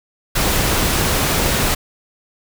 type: noise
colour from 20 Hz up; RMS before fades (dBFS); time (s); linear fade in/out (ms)
pink; -17; 0.35-1.75; 10
effects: none